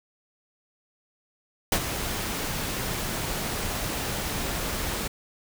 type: noise with ADSR envelope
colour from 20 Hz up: pink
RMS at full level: -20 dBFS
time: 1.72-5.08 s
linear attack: 4 ms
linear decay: 64 ms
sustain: -10 dB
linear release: 8 ms
effects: none